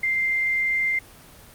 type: tone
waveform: sine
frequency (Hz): 2093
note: C7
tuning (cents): 0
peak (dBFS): -20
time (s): 0.03-0.99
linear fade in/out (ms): 5
effects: pink hiss -47 dBFS RMS until 1.54 s + Opus 24 kbps